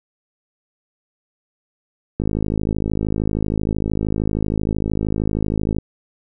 click train, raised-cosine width 3 ms, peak -8 dBFS, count 191, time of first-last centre 2.2-5.785 s, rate 53 Hz, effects none

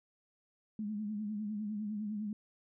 sine tone with vibrato, 210.6 Hz, G#3, 24 cents sharp, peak -35 dBFS, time 0.79-2.33 s, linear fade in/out 2 ms, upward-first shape triangle, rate 9.9 Hz, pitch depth 74 cents each way, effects none

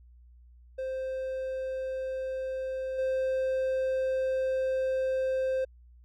triangle tone with level steps, 523.3 Hz, C5, in tune, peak -29 / -24 dBFS, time 0.78-5.65 s, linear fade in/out 10 ms, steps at 2.98 s, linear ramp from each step 10 ms, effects added 60 Hz sine -52 dBFS peak until 6.04 s

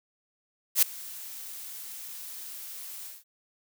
blue noise with ADSR envelope, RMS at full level -18 dBFS, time 0.75-3.24 s, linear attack 75 ms, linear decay 4 ms, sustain -23 dB, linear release 180 ms, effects none

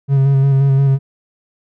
triangle tone with vibrato, 136.9 Hz, C#3, 21 cents flat, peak -7 dBFS, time 0.08-0.99 s, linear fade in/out 50 ms, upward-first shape square, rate 5.7 Hz, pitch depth 21 cents each way, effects none

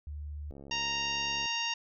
sine tone, 73.8 Hz, D2, 9 cents sharp, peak -37 dBFS, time 0.07-0.51 s, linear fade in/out 0 ms
click train, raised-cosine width 2 ms, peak -35 dBFS, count 67, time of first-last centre 0.51-1.457 s, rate 69.7 Hz
harmonic tone, 930 Hz, A#5, 4 cents flat, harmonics 1 / 2 / 3 / 4 / 5 / 6 / 7, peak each -38 / -40 / -33 / -41 / -42 / -39 / -46 dBFS, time 0.71-1.74 s, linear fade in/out 5 ms
effects none

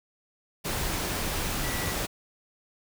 sine tone in noise, 1951 Hz, B6, 22 cents flat, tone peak -38 dBFS, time 1.62-1.93 s, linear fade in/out 20 ms, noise pink, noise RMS -30 dBFS, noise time 0.64-2.07 s, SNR -11 dB, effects none

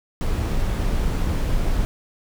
brown noise, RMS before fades -21 dBFS, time 0.21-1.85 s, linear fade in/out 0 ms, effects none

